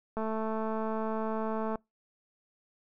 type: click train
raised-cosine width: 1 ms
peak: -21 dBFS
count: 350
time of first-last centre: 0.17-1.756 s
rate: 220 Hz
effects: noise-tail reverb RT60 0.2 s tail -26 dB re dry